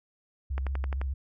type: tone with vibrato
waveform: sine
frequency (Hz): 67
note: C2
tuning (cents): +42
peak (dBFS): -28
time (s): 0.5-1.14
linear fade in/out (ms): 10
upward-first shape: triangle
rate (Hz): 15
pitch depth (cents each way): 100
type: click train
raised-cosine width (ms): 0.5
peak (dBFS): -21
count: 6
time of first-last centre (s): 0.58-1.015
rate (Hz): 11.5
effects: none